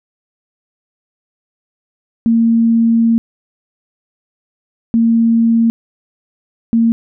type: tone bursts at uneven times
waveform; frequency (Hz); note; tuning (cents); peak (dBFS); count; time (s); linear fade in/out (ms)
sine; 229.3; A#3; -28; -8; 3; 2.26-3.18 / 4.94-5.7 / 6.73-6.92; 0
effects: none